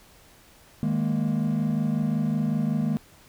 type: chord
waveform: triangle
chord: D# suspended fourth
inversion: none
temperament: equal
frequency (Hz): 155.56 / 207.7 / 233.1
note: D#3 / G#3 / A#3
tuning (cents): 0 / 0 / 0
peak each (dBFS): -24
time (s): 0.83-2.97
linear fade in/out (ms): 0
effects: tanh soft clip ceiling -15 dBFS + pink hiss -54 dBFS RMS until 3.28 s